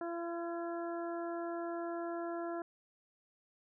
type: harmonic tone with a mistuned harmonic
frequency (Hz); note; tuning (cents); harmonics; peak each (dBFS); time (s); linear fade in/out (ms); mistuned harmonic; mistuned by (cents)
340; F4; -46; 1 / 2 / 3 / 4 / 5; -39 / -41 / -49 / -48 / -53; 0.01-2.62; 2; 5; -19
effects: none